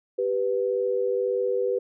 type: tone pair together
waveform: sine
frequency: 391.7 / 493.5 Hz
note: G4 / B4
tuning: -1 / -1 cents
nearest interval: major third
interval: 400 cents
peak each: -26 / -24 dBFS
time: 0.18-1.79 s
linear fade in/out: 10 ms
effects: none